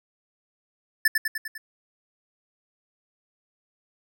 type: tone with echo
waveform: square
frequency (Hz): 1756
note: A6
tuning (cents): -4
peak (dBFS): -16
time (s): 1.05-1.08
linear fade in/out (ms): 5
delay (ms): 100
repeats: 5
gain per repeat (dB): -4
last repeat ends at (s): 1.58
effects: none